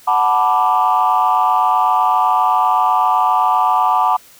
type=chord; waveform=sine; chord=B minor seventh; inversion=second; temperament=equal; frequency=740 / 880 / 987.8 / 1174.7 Hz; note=F#5 / A5 / B5 / D6; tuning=0 / 0 / 0 / 0 cents; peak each=-16 dBFS; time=0.07-4.17 s; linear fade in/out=10 ms; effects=tanh soft clip ceiling -4 dBFS + white hiss -45 dBFS RMS until 4.39 s